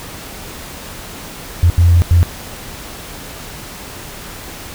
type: tone bursts at uneven times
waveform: sine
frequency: 86.3 Hz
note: F2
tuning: 20 cents flat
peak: -5 dBFS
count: 3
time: 1.63-1.7 / 1.78-2.02 / 2.11-2.23 s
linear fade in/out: 0 ms
effects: tanh soft clip ceiling -1 dBFS + pink hiss -31 dBFS RMS until 4.74 s